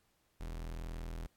40% pulse tone, 41.2 Hz, E1, in tune, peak -39 dBFS, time 0.4-1.27 s, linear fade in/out 10 ms, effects pink hiss -75 dBFS RMS until 1.36 s + AAC 64 kbps

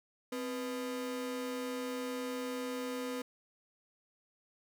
45% pulse ring-modulated tone, 375.8 Hz, F#4, 27 cents sharp, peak -33 dBFS, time 0.32-3.22 s, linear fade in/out 5 ms, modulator 116 Hz, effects none

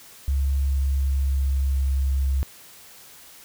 sine tone with pitch glide, 68.6 to 67.46 Hz, C#2 to C#2, -17 to -46 cents, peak -19 dBFS, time 0.28-2.43 s, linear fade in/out 0 ms, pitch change -29 cents, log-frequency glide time 0.64-2.02 s, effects white hiss -47 dBFS RMS until 3.44 s

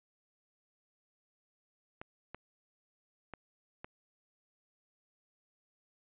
clicks, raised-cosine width 0.5 ms, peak -28 dBFS, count 4, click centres 2.015 / 2.346 / 3.337 / 3.845 s, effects resampled to 8000 Hz

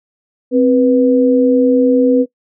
sine tone pair together, 261.6 / 491 Hz, C4 / B4, 0 / -10 cents, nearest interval major seventh, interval 1090 cents, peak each -10 / -11 dBFS, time 0.51-2.26 s, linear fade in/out 50 ms, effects noise-tail reverb RT60 0.1 s tail -20 dB re dry

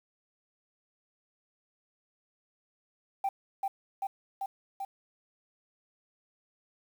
sine tone with echo, 784 Hz, G5, in tune, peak -25 dBFS, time 3.24-3.29 s, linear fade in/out 5 ms, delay 390 ms, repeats 4, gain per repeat -2 dB, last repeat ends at 4.85 s, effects tanh soft clip ceiling -24 dBFS + 9-bit

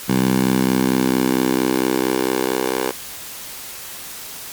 10% pulse tone with high-pass filter sweep, 64.4 Hz, C2, 27 cents flat, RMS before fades -18 dBFS, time 0.08-2.92 s, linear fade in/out 20 ms, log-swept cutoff 170 to 470 Hz, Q 1.9, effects white hiss -33 dBFS RMS until 4.52 s + MP3 96 kbps

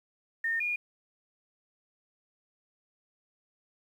sine tone pair in turn, 1827 / 2432 Hz, A#6 / D#7, -35 / -40 cents, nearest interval perfect fourth, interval 495 cents, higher second, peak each -27 / -28 dBFS, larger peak first, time 0.44-0.6 / 0.6-0.76 s, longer neither, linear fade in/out 5 ms, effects 10-bit

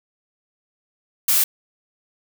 blue noise, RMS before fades -17 dBFS, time 1.28-1.44 s, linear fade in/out 5 ms, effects none

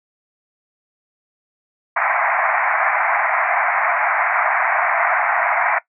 pink band-pass noise, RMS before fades -18 dBFS, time 1.96-5.79 s, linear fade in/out 10 ms, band 650 to 2300 Hz, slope 96 dB/octave, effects noise-tail reverb RT60 0.1 s tail -18 dB re dry

